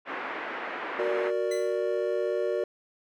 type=band-pass noise; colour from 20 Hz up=white; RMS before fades=-35 dBFS; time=0.05-1.32 s; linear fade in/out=50 ms; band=270 to 2000 Hz; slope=24 dB/octave
type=chord; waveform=triangle; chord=Gb augmented; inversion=none; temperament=equal; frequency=370 / 466.2 / 587.3 Hz; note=Gb4 / Bb4 / D5; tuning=0 / 0 / 0 cents; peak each=-28 dBFS; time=0.99-2.64 s; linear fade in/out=2 ms
type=tone with exponential decay; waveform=15% pulse; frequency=2020 Hz; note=B6; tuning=39 cents sharp; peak=-29 dBFS; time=1.51-1.88 s; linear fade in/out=5 ms; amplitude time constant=79 ms
effects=none